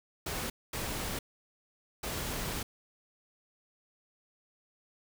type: noise bursts at uneven times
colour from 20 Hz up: pink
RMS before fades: -36 dBFS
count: 3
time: 0.26-0.5 / 0.73-1.19 / 2.03-2.63 s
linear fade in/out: 5 ms
effects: none